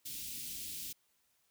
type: band-stop noise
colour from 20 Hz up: white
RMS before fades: -43 dBFS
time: 0.05-0.93 s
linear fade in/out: 10 ms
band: 320 to 2700 Hz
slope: 24 dB/octave
effects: white hiss -75 dBFS RMS until 1.5 s